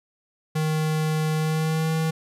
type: tone with pitch glide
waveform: square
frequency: 156 to 159.92 Hz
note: D#3 to D#3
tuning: +5 to +48 cents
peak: -22 dBFS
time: 0.55-2.11 s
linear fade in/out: 10 ms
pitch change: +43 cents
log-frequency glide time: 1.35-1.92 s
effects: resampled to 32000 Hz

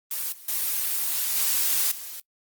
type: noise with level steps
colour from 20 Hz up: blue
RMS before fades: -29 / -45 / -26 / -23 / -37 dBFS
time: 0.11-2.2 s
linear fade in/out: 2 ms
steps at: 0.32 / 0.48 / 1.36 / 1.91 s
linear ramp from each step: 5 ms
effects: noise-tail reverb RT60 0.1 s tail -25 dB re dry + Opus 24 kbps

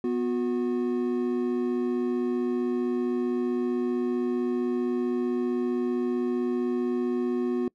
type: tone pair together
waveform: triangle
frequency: 246.9 / 362.4 Hz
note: B3 / F#4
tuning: 0 / -36 cents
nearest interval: perfect fifth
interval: 664 cents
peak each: -25 dBFS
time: 0.04-7.68 s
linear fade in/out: 2 ms
effects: noise-tail reverb RT60 0.1 s tail -24 dB re dry

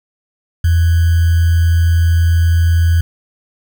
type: tone with sample-and-hold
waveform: sine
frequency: 83.8 Hz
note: E2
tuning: 29 cents sharp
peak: -8 dBFS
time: 0.64-3.01 s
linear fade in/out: 5 ms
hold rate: 1575 Hz
effects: none

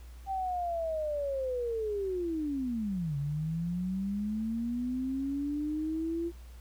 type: linear two-way sweep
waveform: sine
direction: down then up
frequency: 784 to 139.3 to 342.8 Hz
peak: -30 dBFS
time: 0.26-6.32 s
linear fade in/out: 50 ms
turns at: 3.17 s
effects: added 60 Hz sine -45 dBFS peak until 6.6 s + pink hiss -60 dBFS RMS until 6.6 s

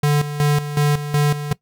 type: tone with tremolo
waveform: square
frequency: 146.83 Hz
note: D3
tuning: in tune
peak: -14 dBFS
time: 0.03-1.53 s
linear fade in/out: 5 ms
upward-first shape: square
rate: 2.7 Hz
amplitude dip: 70%
effects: noise-tail reverb RT60 0.1 s tail -20 dB re dry

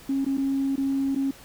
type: tone with dropouts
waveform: sine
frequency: 272.4 Hz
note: C#4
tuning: 30 cents flat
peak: -21 dBFS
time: 0.09-1.31 s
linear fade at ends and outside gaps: 5 ms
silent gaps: 0.247-0.263 / 0.372-0.379 / 0.758-0.778 / 1.149-1.159 s
effects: tanh soft clip ceiling -17 dBFS + pink hiss -48 dBFS RMS until 1.44 s

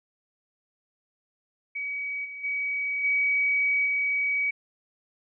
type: tone with level steps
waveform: sine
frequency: 2268 Hz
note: C#7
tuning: 39 cents sharp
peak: -29 / -36 / -26 / -21 / -23 dBFS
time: 1.75-4.51 s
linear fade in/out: 10 ms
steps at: 2.24 / 2.43 / 3.03 / 3.85 s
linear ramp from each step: 20 ms
effects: none

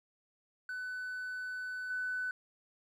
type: tone with level steps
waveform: triangle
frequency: 1500 Hz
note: F#6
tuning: 23 cents sharp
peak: -35 / -30 dBFS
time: 0.69-2.31 s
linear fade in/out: 2 ms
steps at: 1.9 s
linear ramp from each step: 5 ms
effects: tanh soft clip ceiling -31 dBFS

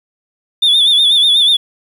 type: tone with vibrato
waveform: sine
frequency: 3520 Hz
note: A7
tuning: in tune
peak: -5 dBFS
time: 0.62-1.57 s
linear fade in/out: 10 ms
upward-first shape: sine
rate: 8.2 Hz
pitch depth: 76 cents each way
effects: tanh soft clip ceiling -6 dBFS + 7-bit

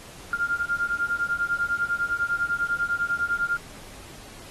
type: beating tone pair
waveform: sine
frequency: 1396.9 / 1406.9 Hz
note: F6 / F6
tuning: 0 / +12 cents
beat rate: 10 Hz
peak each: -26 dBFS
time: 0.33-3.57 s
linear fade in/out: 2 ms
effects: pink hiss -45 dBFS RMS until 4.5 s + AAC 32 kbps

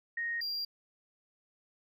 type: tone pair in turn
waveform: sine / triangle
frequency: 1864.7 / 4764 Hz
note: A#6 / D8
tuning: 0 / +24 cents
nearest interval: octave + major third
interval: 1624 cents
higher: second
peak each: -32 / -32 dBFS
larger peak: neither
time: 0.17-0.41 / 0.41-0.65 s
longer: neither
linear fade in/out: 5 ms
effects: none

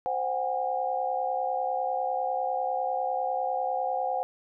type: tone cluster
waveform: sine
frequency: 521 / 737 / 807 Hz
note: C5 / F#5 / G#5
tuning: -7 / -7 / -50 cents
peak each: -32 / -29 / -31 dBFS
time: 0.06-4.23 s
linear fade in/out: 0 ms
effects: none

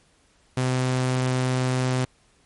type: tone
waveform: sawtooth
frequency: 128.1 Hz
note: C3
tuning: 36 cents flat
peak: -17 dBFS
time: 0.57-2.05 s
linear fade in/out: 5 ms
effects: pink hiss -61 dBFS RMS until 2.45 s + MP3 48 kbps

